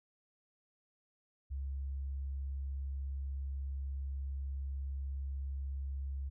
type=tone; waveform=sine; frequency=68.3 Hz; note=C#2; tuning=25 cents flat; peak=-36 dBFS; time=1.5-6.3 s; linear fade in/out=20 ms; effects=none